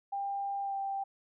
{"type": "tone with pitch glide", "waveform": "sine", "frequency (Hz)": [796, 785.9], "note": ["G5", "G5"], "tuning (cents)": [26, 4], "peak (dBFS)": -32, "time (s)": [0.12, 1.04], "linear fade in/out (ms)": 10, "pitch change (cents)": -22, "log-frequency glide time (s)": [0.62, 0.75], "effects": []}